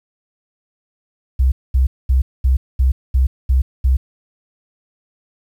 sine tone bursts, 64.8 Hz, C2, 16 cents flat, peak -10 dBFS, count 8, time 1.39-3.97 s, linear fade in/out 10 ms, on 130 ms, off 220 ms, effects 8-bit

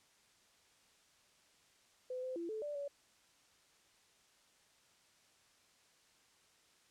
sine tone with pitch steps, 507 / 514 / 339.3 / 435.7 / 587 / 568 Hz, B4 / C5 / F4 / A4 / D5 / C#5, +45 / -31 / -50 / -17 / -1 / +42 cents, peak -39 dBFS, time 2.1-2.88 s, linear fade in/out 5 ms, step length 130 ms, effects white hiss -69 dBFS RMS until 6.9 s + low-pass 8000 Hz 12 dB/octave

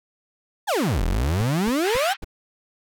35% pulse exponential two-way sweep, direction down then up, 943 to 38.16 to 828 Hz, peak -18 dBFS, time 0.67-2.14 s, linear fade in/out 20 ms, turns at 1.04 s
brown noise bursts, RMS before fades -30 dBFS, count 5, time 1.12-2.245 s, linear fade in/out 5 ms, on 25 ms, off 250 ms
pink band-pass noise, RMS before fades -31 dBFS, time 1.82-2.17 s, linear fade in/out 50 ms, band 1300 to 3700 Hz, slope 24 dB/octave
effects none

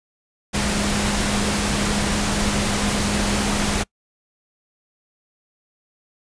sine tone in noise, 204.7 Hz, G#3, 25 cents flat, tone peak -24 dBFS, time 0.53-3.84 s, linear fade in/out 20 ms, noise pink, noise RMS -22 dBFS, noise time 0.53-3.84 s, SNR -5 dB, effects noise-tail reverb RT60 0.1 s tail -25 dB re dry + resampled to 22050 Hz

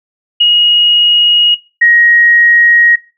sine tone pair in turn, 2884 / 1886.6 Hz, F#7 / A#6, -45 / +20 cents, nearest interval perfect fifth, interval 735 cents, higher first, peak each -4 dBFS, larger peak neither, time 0.4-1.55 / 1.81-2.96 s, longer neither, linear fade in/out 10 ms, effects noise-tail reverb RT60 0.3 s tail -18 dB re dry

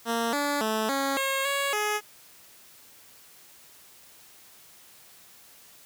10% pulse tone with pitch steps, 231.3 / 288.2 / 218.4 / 274.3 / 541 / 558 / 420.5 Hz, A#3 / D4 / A3 / C#4 / C#5 / C#5 / G#4, -13 / -33 / -13 / -18 / -42 / +11 / +22 cents, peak -17 dBFS, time 0.05-2.01 s, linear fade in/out 50 ms, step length 280 ms, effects white hiss -53 dBFS RMS until 5.85 s + high-pass 60 Hz 12 dB/octave

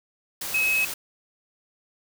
sine tone in noise, 2563 Hz, E7, 49 cents flat, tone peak -20 dBFS, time 0.54-0.85 s, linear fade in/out 5 ms, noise white, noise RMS -32 dBFS, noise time 0.41-0.94 s, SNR +9 dB, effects none

